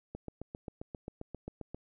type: click train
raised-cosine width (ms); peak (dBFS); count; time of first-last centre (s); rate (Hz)
2; -27; 13; 0.15-1.746; 7.52
effects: none